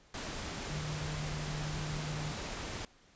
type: tone in noise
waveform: sine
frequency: 151.3 Hz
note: D#3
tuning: 48 cents flat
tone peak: -37 dBFS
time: 0.7-2.32 s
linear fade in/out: 2 ms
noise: pink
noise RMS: -40 dBFS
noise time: 0.14-2.85 s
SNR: 0 dB
effects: pink hiss -63 dBFS RMS until 3.15 s + resampled to 16000 Hz